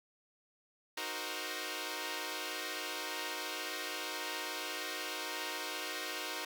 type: chord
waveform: 5% pulse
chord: C half-diminished seventh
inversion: first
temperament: equal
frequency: 311.1 / 370 / 466.2 / 523.3 Hz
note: Eb4 / Gb4 / Bb4 / C5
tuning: 0 / 0 / 0 / 0 cents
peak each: -32 dBFS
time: 0.97-6.45 s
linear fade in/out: 5 ms
effects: none